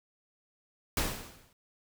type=noise with exponential decay; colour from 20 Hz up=pink; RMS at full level=-27 dBFS; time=0.97-1.53 s; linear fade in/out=2 ms; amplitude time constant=120 ms; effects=none